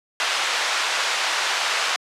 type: band-pass noise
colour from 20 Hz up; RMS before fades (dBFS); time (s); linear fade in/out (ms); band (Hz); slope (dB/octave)
pink; -23; 0.2-1.96; 0; 970 to 5500; 12
effects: high-pass 400 Hz 12 dB/octave + low-pass 10000 Hz 12 dB/octave